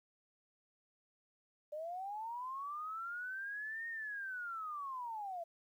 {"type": "linear two-way sweep", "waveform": "sine", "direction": "up then down", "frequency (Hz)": [587.3, 1857, 658], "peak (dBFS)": -40, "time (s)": [1.72, 5.44], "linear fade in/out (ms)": 10, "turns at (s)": 3.88, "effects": ["12-bit"]}